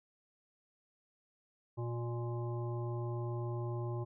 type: harmonic tone with a mistuned harmonic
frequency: 119.1 Hz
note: A#2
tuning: 38 cents sharp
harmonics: 1 / 3 / 5 / 7 / 9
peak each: -36 / -42 / -49 / -50 / -51 dBFS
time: 1.77-4.05 s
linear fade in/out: 20 ms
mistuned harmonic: 9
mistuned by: -45 cents
effects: none